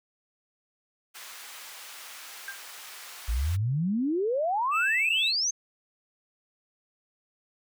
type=high-pass noise; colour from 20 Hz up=pink; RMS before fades=-44 dBFS; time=1.14-3.57 s; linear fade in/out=20 ms; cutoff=1200 Hz; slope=12 dB/octave
type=tone with exponential decay; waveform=sine; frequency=1590 Hz; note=G6; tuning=24 cents sharp; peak=-31 dBFS; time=2.48-2.64 s; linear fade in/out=2 ms; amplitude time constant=33 ms
type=exponential sweep; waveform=sine; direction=up; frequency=51.91 to 6450 Hz; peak=-24 dBFS; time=3.28-5.51 s; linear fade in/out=10 ms
type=tone; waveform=triangle; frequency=2637 Hz; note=E7; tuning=in tune; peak=-25 dBFS; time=4.71-5.33 s; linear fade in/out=50 ms
effects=none